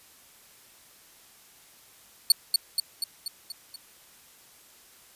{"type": "tone with echo", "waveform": "sawtooth", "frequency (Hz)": 4435, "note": "C#8", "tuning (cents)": 0, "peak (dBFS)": -11, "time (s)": [2.3, 2.32], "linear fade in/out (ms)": 2, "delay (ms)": 240, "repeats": 6, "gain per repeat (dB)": -4, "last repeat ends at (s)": 3.76, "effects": ["white hiss -55 dBFS RMS until 5.15 s", "resampled to 32000 Hz"]}